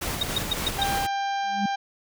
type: noise with tremolo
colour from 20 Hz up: pink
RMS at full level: -29 dBFS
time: 0.01-1.07 s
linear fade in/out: 10 ms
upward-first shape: square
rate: 3.6 Hz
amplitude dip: 25%
type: tone bursts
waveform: sine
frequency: 3729 Hz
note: A#7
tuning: in tune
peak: -20 dBFS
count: 5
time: 0.21-0.835 s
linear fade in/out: 5 ms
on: 21 ms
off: 130 ms
type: harmonic tone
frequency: 793 Hz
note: G5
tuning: 20 cents sharp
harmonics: 1 / 2 / 3 / 4 / 5 / 6 / 7 / 8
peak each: -25 / -34 / -41 / -40 / -43 / -47 / -47 / -49 dBFS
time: 0.78-1.76 s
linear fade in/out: 10 ms
type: tone with exponential growth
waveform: sine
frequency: 202.5 Hz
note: G#3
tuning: 43 cents flat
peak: -20 dBFS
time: 1.43-1.66 s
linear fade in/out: 5 ms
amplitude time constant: 50 ms
effects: none